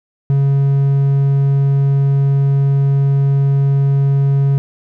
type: tone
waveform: triangle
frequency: 138.59 Hz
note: C#3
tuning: in tune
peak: -8 dBFS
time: 0.3-4.58 s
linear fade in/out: 0 ms
effects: none